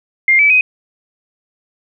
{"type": "tone with pitch steps", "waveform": "sine", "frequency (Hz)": [2112, 2303, 2512], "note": ["C7", "D7", "D#7"], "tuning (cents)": [16, -34, 16], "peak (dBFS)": -7, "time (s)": [0.28, 0.61], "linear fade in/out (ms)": 2, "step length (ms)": 110, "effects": []}